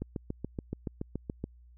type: click train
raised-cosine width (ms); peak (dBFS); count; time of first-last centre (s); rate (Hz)
3; -21; 11; 0.02-1.44; 7.04
effects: added 60 Hz sine -53 dBFS peak until 1.77 s